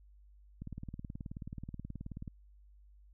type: click train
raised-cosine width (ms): 5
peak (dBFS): -30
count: 32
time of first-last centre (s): 0.62-2.278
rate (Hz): 18.7
effects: added 50 Hz sine -57 dBFS peak until 3.13 s